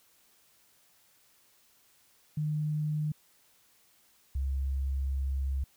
sine tone pair in turn, 151.8 / 67.62 Hz, D#3 / C#2, -42 / -42 cents, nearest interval octave + major second, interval 1400 cents, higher first, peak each -28 dBFS, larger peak neither, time 2.37-3.12 / 4.35-5.64 s, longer second, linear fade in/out 5 ms, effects white hiss -65 dBFS RMS until 5.76 s

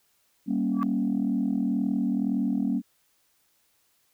sine chord, G diminished, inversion none, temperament equal with one note detuned, 196 / 235.2 / 277.2 Hz, G3 / Bb3 / Db4, 0 / +16 / 0 cents, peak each -27 / -26 / -27 dBFS, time 0.46-2.82 s, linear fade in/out 50 ms
sine tone with exponential growth, 1149 Hz, D6, 38 cents flat, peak -23 dBFS, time 0.72-0.83 s, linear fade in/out 0 ms, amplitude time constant 23 ms
effects tanh soft clip ceiling -17 dBFS + white hiss -68 dBFS RMS until 4.13 s

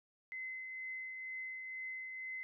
sine tone with tremolo, 2049 Hz, C7, 37 cents flat, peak -40 dBFS, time 0.32-2.43 s, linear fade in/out 0 ms, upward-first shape triangle, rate 2.1 Hz, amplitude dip 35%, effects none

